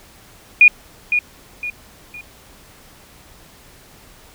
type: tone with echo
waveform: sine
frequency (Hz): 2442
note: D#7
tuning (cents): -33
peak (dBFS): -4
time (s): 0.61-0.68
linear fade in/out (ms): 2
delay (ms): 510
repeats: 3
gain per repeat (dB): -9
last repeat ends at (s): 2.21
effects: pink hiss -46 dBFS RMS until 4.34 s